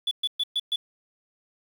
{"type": "tone bursts", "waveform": "sine", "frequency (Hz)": 3446, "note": "A7", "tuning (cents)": -37, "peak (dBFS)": -21, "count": 5, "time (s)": [0.07, 0.76], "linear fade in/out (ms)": 5, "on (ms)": 42, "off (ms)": 120, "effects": ["tanh soft clip ceiling -19 dBFS", "8-bit"]}